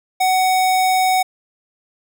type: tone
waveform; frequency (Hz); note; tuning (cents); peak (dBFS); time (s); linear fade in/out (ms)
square; 747; F#5; +16; -14; 0.2-1.23; 10
effects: none